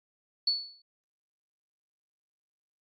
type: tone with exponential decay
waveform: sine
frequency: 4435 Hz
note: C#8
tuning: in tune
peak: -21 dBFS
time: 0.47-0.82 s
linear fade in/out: 5 ms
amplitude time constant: 74 ms
effects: Opus 48 kbps